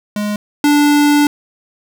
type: tone pair in turn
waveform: square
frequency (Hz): 208.2 / 292.4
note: G#3 / D4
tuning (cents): +5 / -7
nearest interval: tritone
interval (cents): 588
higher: second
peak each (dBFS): -17 / -9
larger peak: second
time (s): 0.16-0.36 / 0.64-1.27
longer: second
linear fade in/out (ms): 2
effects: none